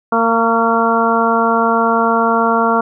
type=harmonic tone with a mistuned harmonic; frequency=229.2 Hz; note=A#3; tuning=29 cents flat; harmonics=1 / 2 / 3 / 4 / 5 / 6; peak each=-18 / -18 / -18 / -18 / -18 / -18 dBFS; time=0.12-2.81 s; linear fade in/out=5 ms; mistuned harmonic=5; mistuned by=-22 cents; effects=none